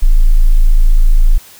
sine tone, 27.5 Hz, A0, in tune, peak -3 dBFS, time 0.02-1.38 s, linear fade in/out 10 ms, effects white hiss -39 dBFS RMS until 1.59 s

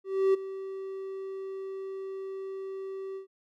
triangle tone with ADSR envelope, 385.6 Hz, G4, 28 cents flat, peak -17 dBFS, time 0.04-3.27 s, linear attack 300 ms, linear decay 13 ms, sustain -16 dB, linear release 110 ms, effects none

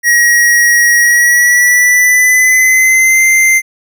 square tone with pitch glide, 1900 to 2084 Hz, A#6 to C7, +33 to -7 cents, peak -6 dBFS, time 0.03-3.62 s, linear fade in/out 50 ms, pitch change +160 cents, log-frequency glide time 1.01-3.25 s, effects none

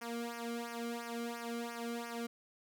sawtooth tone with flanger, 234.7 Hz, A#3, 12 cents sharp, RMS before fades -41 dBFS, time 0.01-2.27 s, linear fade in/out 10 ms, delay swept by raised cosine 0.25 to 1.15 ms, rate 2.9 Hz, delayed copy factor -0.9, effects none

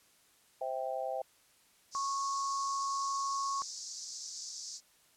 sine chord, C major, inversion none, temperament just, 523.3 / 654.1 / 784.9 Hz, C5 / E5 / G5, 0 / -14 / +2 cents, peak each -38 dBFS, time 0.61-1.22 s, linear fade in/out 5 ms
white band-pass noise, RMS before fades -44 dBFS, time 1.91-4.81 s, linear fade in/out 50 ms, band 4700 to 6900 Hz, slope 48 dB/octave
sine tone, 1100 Hz, C#6, 14 cents flat, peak -32 dBFS, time 1.95-3.62 s, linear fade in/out 0 ms
effects white hiss -66 dBFS RMS until 5.16 s + low-pass 12000 Hz 12 dB/octave

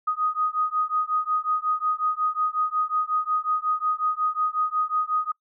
sine beating tone pair, 1244.5 / 1250 Hz, D#6 / D#6, 0 / +8 cents, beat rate 5.5 Hz, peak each -25 / -25 dBFS, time 0.07-5.32 s, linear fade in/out 10 ms, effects noise-tail reverb RT60 0.1 s tail -25 dB re dry

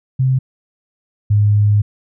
sine tone pair in turn, 130.81 / 103.82 Hz, C3 / G#2, 0 / 0 cents, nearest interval major third, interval 400 cents, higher first, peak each -11 / -9 dBFS, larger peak second, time 0.19-0.39 / 1.3-1.82 s, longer second, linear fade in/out 10 ms, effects none

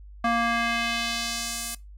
square tone with band-pass filter sweep, 233.1 Hz, A#3, in tune, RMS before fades -27 dBFS, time 0.24-1.75 s, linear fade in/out 5 ms, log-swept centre 1100 to 10000 Hz, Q 1.1, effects noise-tail reverb RT60 0.2 s tail -20 dB re dry + added 50 Hz sine -42 dBFS peak until 1.97 s

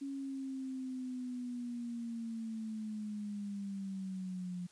sine linear sweep, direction down, 277.2 to 176.7 Hz, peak -38 dBFS, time 0.01-4.67 s, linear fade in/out 10 ms, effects white hiss -64 dBFS RMS until 4.71 s + resampled to 22050 Hz

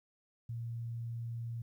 sine tone, 116.54 Hz, A#2, in tune, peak -37 dBFS, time 0.49-1.62 s, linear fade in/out 5 ms, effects 12-bit

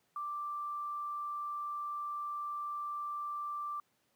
sine tone with quantisation, 1176 Hz, D6, 2 cents sharp, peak -36 dBFS, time 0.16-3.8 s, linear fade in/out 2 ms, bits 11, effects pink hiss -75 dBFS RMS until 4.15 s + high-pass 150 Hz 12 dB/octave

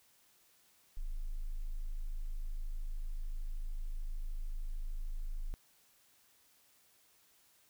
sine tone, 26.63 Hz, G#0, 44 cents sharp, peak -34 dBFS, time 0.97-5.54 s, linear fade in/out 0 ms, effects tanh soft clip ceiling -31 dBFS + white hiss -68 dBFS RMS until 7.69 s

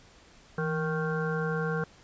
harmonic tone with a mistuned harmonic, 155.56 Hz, D#3, in tune, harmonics 1 / 3 / 5 / 7 / 9 / 10, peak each -30 / -32 / -41 / -40 / -37 / -38 dBFS, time 0.58-1.84 s, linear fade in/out 2 ms, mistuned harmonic 1, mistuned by +85 cents, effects pink hiss -56 dBFS RMS until 2.03 s + resampled to 16000 Hz

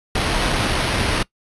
pink noise with sample-and-hold, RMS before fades -20 dBFS, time 0.15-1.23 s, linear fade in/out 5 ms, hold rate 7350 Hz, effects noise-tail reverb RT60 0.1 s tail -21 dB re dry + resampled to 24000 Hz

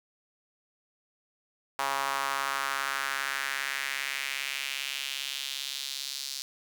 sawtooth tone with high-pass filter sweep, 137.5 Hz, C#3, 14 cents flat, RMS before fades -33 dBFS, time 1.79-6.42 s, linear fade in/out 0 ms, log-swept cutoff 940 to 4600 Hz, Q 2.3, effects 9-bit

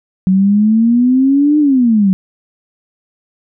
sine exponential two-way sweep, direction up then down, 185 to 304.3 to 185 Hz, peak -7 dBFS, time 0.27-2.13 s, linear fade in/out 0 ms, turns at 1.59 s, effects none

